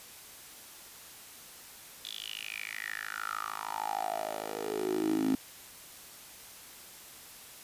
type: tone with high-pass filter sweep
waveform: 10% pulse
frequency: 53.2 Hz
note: G#1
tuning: 42 cents sharp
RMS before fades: -35 dBFS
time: 2.05-5.35 s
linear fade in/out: 0 ms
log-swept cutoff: 3600 to 260 Hz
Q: 7.9
effects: white hiss -50 dBFS RMS until 7.63 s + resampled to 32000 Hz